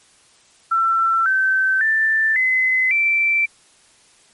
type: tone with pitch steps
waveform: sine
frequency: 1343 / 1542.7 / 1772.1 / 2036 / 2338 Hz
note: E6 / G6 / A6 / C7 / D7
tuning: +32 / -28 / +12 / -48 / -8 cents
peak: -14 dBFS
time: 0.71-3.46 s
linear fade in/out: 10 ms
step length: 550 ms
effects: white hiss -53 dBFS RMS until 4.33 s + MP3 48 kbps